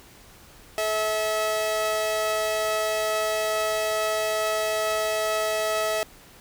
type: tone pair together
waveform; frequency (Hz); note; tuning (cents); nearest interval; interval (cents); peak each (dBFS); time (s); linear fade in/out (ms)
sawtooth; 431.3 / 648.1; A4 / E5; -35 / -30; perfect fifth; 705; -27 / -20; 0.78-6.03; 0
effects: pink hiss -50 dBFS RMS until 6.4 s